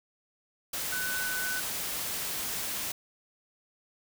sine tone in noise, 1500 Hz, F#6, 23 cents sharp, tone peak -32 dBFS, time 0.92-1.6 s, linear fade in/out 5 ms, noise white, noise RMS -34 dBFS, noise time 0.73-2.92 s, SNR -1 dB, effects none

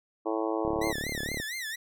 harmonic tone, 110 Hz, A2, in tune, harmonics 3 / 4 / 5 / 6 / 7 / 8 / 9 / 10, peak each -31 / -33 / -35 / -37 / -38 / -39 / -40 / -41 dBFS, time 0.25-0.93 s, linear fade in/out 20 ms
click train, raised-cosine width 2 ms, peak -22 dBFS, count 28, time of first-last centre 0.65-1.4 s, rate 36 Hz
sawtooth tone with vibrato, 1900 Hz, A#6, 33 cents sharp, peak -30 dBFS, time 0.81-1.76 s, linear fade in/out 10 ms, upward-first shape sine, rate 4.3 Hz, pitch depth 180 cents each way
effects none

